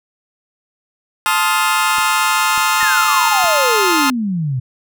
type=chord; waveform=sawtooth; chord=F dominant seventh; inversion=first; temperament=just; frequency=873.1 / 1047.7 / 1257.2 / 1396.9 Hz; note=A5 / C6 / Eb6 / F6; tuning=-14 / +2 / +18 / 0 cents; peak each=-15 dBFS; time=1.26-4.1 s; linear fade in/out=0 ms
type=clicks; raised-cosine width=3 ms; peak=-23 dBFS; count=4; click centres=1.984 / 2.578 / 2.83 / 3.443 s
type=exponential sweep; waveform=sine; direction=down; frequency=1864.7 to 121.7 Hz; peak=-16 dBFS; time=2.8-4.6 s; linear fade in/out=10 ms
effects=none